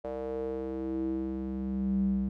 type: tone with band-pass filter sweep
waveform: square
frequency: 65.41 Hz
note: C2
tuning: in tune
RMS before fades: -32 dBFS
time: 0.04-2.29 s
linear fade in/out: 5 ms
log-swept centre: 560 to 170 Hz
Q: 5.2
effects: none